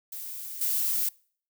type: noise with level steps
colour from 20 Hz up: violet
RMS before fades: -38 / -27 dBFS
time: 0.12-1.09 s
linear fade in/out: 5 ms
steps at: 0.61 s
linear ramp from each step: 5 ms
effects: noise-tail reverb RT60 0.5 s tail -25 dB re dry